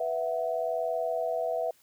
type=chord; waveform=sine; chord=B suspended fourth; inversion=none; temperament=equal; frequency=493.9 / 659.3 / 740 Hz; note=B4 / E5 / F#5; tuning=0 / 0 / 0 cents; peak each=-33 / -29 / -35 dBFS; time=0-1.71 s; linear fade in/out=5 ms; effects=white hiss -63 dBFS RMS until 1.82 s

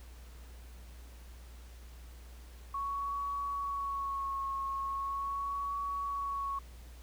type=tone with vibrato; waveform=sine; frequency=1108.7 Hz; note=C#6; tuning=in tune; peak=-33 dBFS; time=2.74-6.59 s; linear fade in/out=5 ms; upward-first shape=sine; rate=0.4 Hz; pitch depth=26 cents each way; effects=added 60 Hz sine -48 dBFS peak until 7.02 s + pink hiss -59 dBFS RMS until 7.02 s

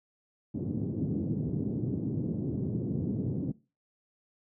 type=band-pass noise; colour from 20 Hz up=pink; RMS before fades=-32 dBFS; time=0.54-3.52 s; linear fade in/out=10 ms; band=110 to 330 Hz; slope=24 dB/octave; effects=noise-tail reverb RT60 0.3 s tail -20 dB re dry

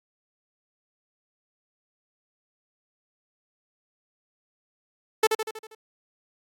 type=tone with echo; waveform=sawtooth; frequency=438.4 Hz; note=A4; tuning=6 cents flat; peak=-12 dBFS; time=5.23-5.27 s; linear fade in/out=5 ms; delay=80 ms; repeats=6; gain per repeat=-5 dB; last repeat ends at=5.75 s; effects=AAC 64 kbps

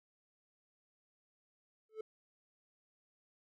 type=tone with exponential growth; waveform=triangle; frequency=436.6 Hz; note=A4; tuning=13 cents flat; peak=-34 dBFS; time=1.89-2.01 s; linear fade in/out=5 ms; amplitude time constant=24 ms; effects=none

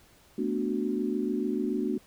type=chord; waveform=sine; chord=B minor seventh; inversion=third; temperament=equal; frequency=220 / 246.9 / 293.7 / 370 Hz; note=A3 / B3 / D4 / F#4; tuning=0 / 0 / 0 / 0 cents; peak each=-32 dBFS; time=0.38-1.98 s; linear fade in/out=5 ms; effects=pink hiss -59 dBFS RMS until 2.06 s

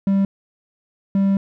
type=tone pair in turn; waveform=triangle; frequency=196 / 196 Hz; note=G3 / G3; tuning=0 / 0 cents; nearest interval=unison; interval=0 cents; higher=neither; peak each=-12 dBFS; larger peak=neither; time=0.07-0.25 / 1.15-1.37 s; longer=second; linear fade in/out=2 ms; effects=none

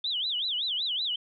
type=tone with vibrato; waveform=sine; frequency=3415 Hz; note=G#7; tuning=48 cents sharp; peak=-27 dBFS; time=0.04-1.16 s; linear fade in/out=5 ms; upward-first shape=sine; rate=5.3 Hz; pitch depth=280 cents each way; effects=none

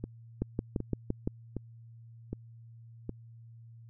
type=two click trains; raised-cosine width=3 ms; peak=-17 / -22 dBFS; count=6 / 5; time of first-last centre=0.42-1.275 / 0.04-3.093 s; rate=5.85 / 1.31 Hz; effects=added 115 Hz sine -49 dBFS peak until 3.89 s

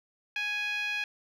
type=tone with band-pass filter; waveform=10% pulse; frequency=831 Hz; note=G#5; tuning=1 cent sharp; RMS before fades=-32 dBFS; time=0.36-1.04 s; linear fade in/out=2 ms; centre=2200 Hz; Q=3.6; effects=none

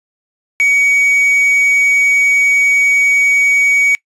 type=tone with quantisation; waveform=triangle; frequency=2255 Hz; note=C#7; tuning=29 cents sharp; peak=-7 dBFS; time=0.6-3.95 s; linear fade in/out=0 ms; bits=5; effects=noise-tail reverb RT60 0.1 s tail -22 dB re dry + resampled to 24000 Hz

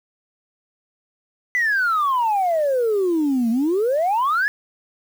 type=exponential two-way sweep; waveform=sine; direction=down then up; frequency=2022 to 221.6 to 1746 Hz; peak=-15 dBFS; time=1.55-4.48 s; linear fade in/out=0 ms; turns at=3.5 s; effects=tanh soft clip ceiling -14 dBFS + 7-bit

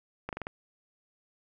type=slowing click train; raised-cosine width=0.5 ms; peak=-20 dBFS; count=5; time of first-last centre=0.29-0.469 s; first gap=38 ms; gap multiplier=1.11; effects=none

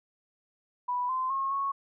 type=tone with pitch steps; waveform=sine; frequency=986 / 1034 / 1083 / 1103 Hz; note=B5 / C6 / C#6 / C#6; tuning=-3 / -21 / -41 / -9 cents; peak=-27 dBFS; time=0.88-1.72 s; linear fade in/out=10 ms; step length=210 ms; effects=none

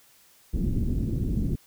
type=low-pass noise; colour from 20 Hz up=pink; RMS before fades=-26 dBFS; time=0.53-1.56 s; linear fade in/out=10 ms; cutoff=290 Hz; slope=24 dB/octave; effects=white hiss -58 dBFS RMS until 1.66 s

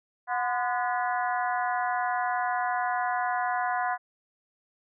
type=harmonic tone with a mistuned harmonic; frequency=243.7 Hz; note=B3; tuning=23 cents flat; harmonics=3 / 4 / 5 / 6 / 7 / 8; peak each=-28 / -31 / -39 / -34 / -36 / -41 dBFS; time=0.27-3.98 s; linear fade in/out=50 ms; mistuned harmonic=4; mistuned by=+74 cents; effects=none

